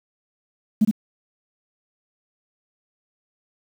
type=tone with echo; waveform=sine; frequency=215.1 Hz; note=A3; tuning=39 cents flat; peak=-11 dBFS; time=0.81-0.85 s; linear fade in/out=10 ms; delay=63 ms; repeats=1; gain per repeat=-3 dB; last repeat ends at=0.913 s; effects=tanh soft clip ceiling -7 dBFS + 7-bit